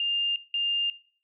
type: tone pair in turn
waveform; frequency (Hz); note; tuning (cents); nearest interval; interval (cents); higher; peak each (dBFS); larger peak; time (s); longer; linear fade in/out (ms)
sine; 2806 / 2806; F7 / F7; +8 / +8; unison; 0; neither; -24; neither; 0-0.36 / 0.54-0.9; neither; 2
effects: noise-tail reverb RT60 0.5 s tail -18 dB re dry